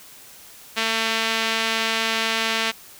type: tone with band-pass filter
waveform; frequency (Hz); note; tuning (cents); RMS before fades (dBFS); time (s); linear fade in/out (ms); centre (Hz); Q
sawtooth; 224.3; A3; +34; -23; 0.76-2.72; 20; 3000; 1.1
effects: white hiss -45 dBFS RMS until 2.99 s